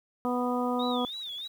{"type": "harmonic tone", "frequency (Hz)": 246.9, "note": "B3", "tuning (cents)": 0, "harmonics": [1, 2, 3, 4, 5], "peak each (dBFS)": [-29, -32, -34, -35, -36], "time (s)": [0.25, 1.05], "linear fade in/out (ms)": 0}
{"type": "tone with vibrato", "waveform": "sine", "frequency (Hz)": 3623, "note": "A7", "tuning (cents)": 50, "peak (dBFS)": -35, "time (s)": [0.79, 1.48], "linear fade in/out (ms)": 10, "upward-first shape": "sine", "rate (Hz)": 3.2, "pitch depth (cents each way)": 140}
{"effects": ["9-bit"]}